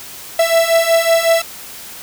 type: beating tone pair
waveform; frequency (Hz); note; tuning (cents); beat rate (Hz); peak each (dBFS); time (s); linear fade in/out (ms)
45% pulse; 660 / 665.4; E5 / E5; +2 / +16; 5.4; -15 / -13; 0.39-1.42; 5
effects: white hiss -33 dBFS RMS until 2.02 s